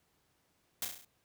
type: noise with echo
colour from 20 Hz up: white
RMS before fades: -35 dBFS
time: 0.82-0.85 s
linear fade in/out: 2 ms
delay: 33 ms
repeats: 6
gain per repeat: -4 dB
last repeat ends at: 1.048 s
effects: pink hiss -74 dBFS RMS until 1.24 s + high-pass 60 Hz 12 dB/octave